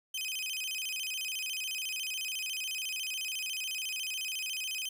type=tone with vibrato; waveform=sawtooth; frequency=2794 Hz; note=F7; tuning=in tune; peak=-31 dBFS; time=0.14-4.89 s; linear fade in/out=5 ms; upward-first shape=square; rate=14 Hz; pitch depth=180 cents each way; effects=10-bit